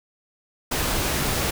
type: noise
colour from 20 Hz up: pink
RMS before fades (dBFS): -24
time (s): 0.71-1.51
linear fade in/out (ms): 10
effects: none